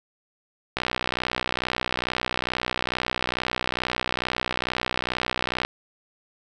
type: click train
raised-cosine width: 0.3 ms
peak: -8 dBFS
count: 305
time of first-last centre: 0.77-5.65 s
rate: 62.3 Hz
effects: none